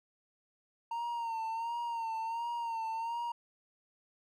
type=tone with vibrato; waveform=triangle; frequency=920 Hz; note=A#5; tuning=23 cents flat; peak=-32 dBFS; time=0.91-3.32 s; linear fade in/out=5 ms; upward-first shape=sine; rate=1.4 Hz; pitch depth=51 cents each way; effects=none